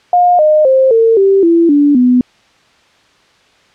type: tone with pitch steps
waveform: sine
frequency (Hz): 712 / 612.7 / 527.3 / 453.7 / 390.5 / 336 / 289.2 / 248.8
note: F5 / D#5 / C5 / A#4 / G4 / E4 / D4 / B3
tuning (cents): +33 / -27 / +13 / -47 / -7 / +33 / -27 / +13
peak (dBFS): -5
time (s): 0.13-2.21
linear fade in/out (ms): 2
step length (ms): 260
effects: white hiss -49 dBFS RMS until 3.74 s + low-pass 4000 Hz 12 dB/octave